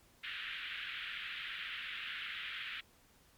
white band-pass noise, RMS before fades -43 dBFS, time 0.23-2.81 s, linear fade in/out 10 ms, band 1400 to 3400 Hz, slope 48 dB/octave, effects pink hiss -66 dBFS RMS until 3.37 s + MP3 96 kbps

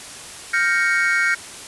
triangle chord, G half-diminished seventh, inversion third, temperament equal, 1396.9 / 1568 / 1864.7 / 2217 Hz, F6 / G6 / Bb6 / Db7, 0 / 0 / 0 / 0 cents, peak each -20 dBFS, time 0.53-1.35 s, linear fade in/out 10 ms, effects white hiss -36 dBFS RMS until 1.67 s + resampled to 24000 Hz

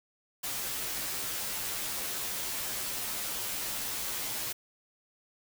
white noise with comb filter, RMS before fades -35 dBFS, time 0.43-4.53 s, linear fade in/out 10 ms, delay 12 ms, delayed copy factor -0.85, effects none

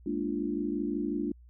sine chord, Bb dominant seventh, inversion third, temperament equal with one note detuned, 207.7 / 233.1 / 293.7 / 346.4 Hz, Ab3 / Bb3 / D4 / F4, 0 / 0 / 0 / -14 cents, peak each -36 / -36 / -32 / -35 dBFS, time 0.06-1.32 s, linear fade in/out 5 ms, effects added 60 Hz sine -51 dBFS peak until 1.49 s

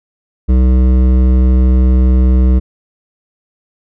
triangle tone with hard clipping, 63.4 Hz, B1, 46 cents sharp, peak -8 dBFS, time 0.48-2.6 s, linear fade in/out 20 ms, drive 16 dB, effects none

